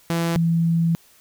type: tone pair in turn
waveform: sawtooth / sine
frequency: 167.8 / 166.54 Hz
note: E3 / E3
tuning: +31 / +18 cents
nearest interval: unison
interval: 13 cents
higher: first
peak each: -16 dBFS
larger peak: neither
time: 0.1-0.36 / 0.36-0.95 s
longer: second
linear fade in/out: 0 ms
effects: white hiss -54 dBFS RMS until 1.2 s